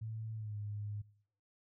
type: tone with pitch glide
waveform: sine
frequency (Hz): 110.7 to 103.89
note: A2 to G#2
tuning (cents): +11 to +1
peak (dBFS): -39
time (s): 0.01-1.02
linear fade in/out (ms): 10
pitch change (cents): -110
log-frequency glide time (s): 0.35-0.56
effects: noise-tail reverb RT60 0.6 s tail -21 dB re dry